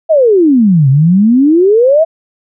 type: exponential two-way sweep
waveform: sine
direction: down then up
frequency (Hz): 670 to 129.8 to 670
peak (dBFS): -4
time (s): 0.09-2.05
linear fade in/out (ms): 20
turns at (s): 0.89
effects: none